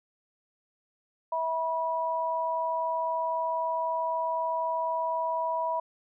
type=tone pair together; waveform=sine; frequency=650 / 973.9 Hz; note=E5 / B5; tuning=-24 / -24 cents; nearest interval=perfect fifth; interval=700 cents; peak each=-31 / -28 dBFS; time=1.32-5.8 s; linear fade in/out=5 ms; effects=none